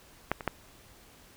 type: clicks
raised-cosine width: 0.5 ms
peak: -11 / -23 / -12 dBFS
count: 3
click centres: 0.316 / 0.408 / 0.477 s
effects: pink hiss -56 dBFS RMS until 1.36 s